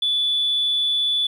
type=tone; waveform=sine; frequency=3462 Hz; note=A7; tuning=29 cents flat; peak=-17 dBFS; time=0.02-1.27 s; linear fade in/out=5 ms; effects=tanh soft clip ceiling -13 dBFS + 9-bit